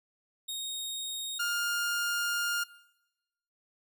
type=tone pair in turn; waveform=sawtooth; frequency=3729 / 1410.6 Hz; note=A#7 / F6; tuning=0 / +17 cents; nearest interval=octave + perfect fourth; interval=1683 cents; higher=first; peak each=-31 / -25 dBFS; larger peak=second; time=0.48-1.39 / 1.39-2.64 s; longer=second; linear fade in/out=10 ms; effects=noise-tail reverb RT60 0.9 s tail -19 dB re dry